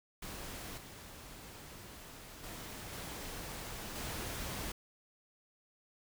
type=noise with level steps; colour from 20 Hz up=pink; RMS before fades=-45 / -51 / -46 / -44 / -41 dBFS; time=0.22-4.72 s; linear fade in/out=5 ms; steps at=0.77 / 2.43 / 2.92 / 3.95 s; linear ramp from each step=10 ms; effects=none